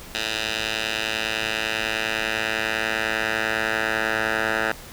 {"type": "tone with band-pass filter sweep", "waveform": "10% pulse", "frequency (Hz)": 110, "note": "A2", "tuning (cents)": 0, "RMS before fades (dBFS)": -25, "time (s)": [0.15, 4.72], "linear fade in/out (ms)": 0, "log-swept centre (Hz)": [3400, 1500], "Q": 1.5, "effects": ["pink hiss -41 dBFS RMS until 4.92 s"]}